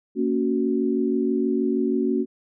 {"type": "chord", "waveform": "sine", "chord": "F# major", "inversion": "first", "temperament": "just", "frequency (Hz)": [231.2, 277.5, 370], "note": ["A#3", "C#4", "F#4"], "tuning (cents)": [-14, 2, 0], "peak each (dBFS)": -24, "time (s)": [0.15, 2.26], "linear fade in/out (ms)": 50, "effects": []}